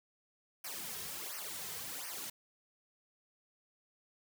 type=noise with flanger; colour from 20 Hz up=white; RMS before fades=-43 dBFS; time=0.64-2.3 s; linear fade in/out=5 ms; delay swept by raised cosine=0.26 to 3.56 ms; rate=1.4 Hz; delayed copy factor=-0.9; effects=none